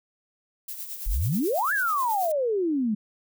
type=noise with tremolo; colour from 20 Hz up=violet; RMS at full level=-34 dBFS; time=0.68-2.32 s; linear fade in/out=5 ms; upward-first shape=sine; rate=9.2 Hz; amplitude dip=55%
type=exponential two-way sweep; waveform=sine; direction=up then down; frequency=34.65 to 1736 to 203.2 Hz; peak=-22 dBFS; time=1.06-2.95 s; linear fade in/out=10 ms; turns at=1.73 s
effects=none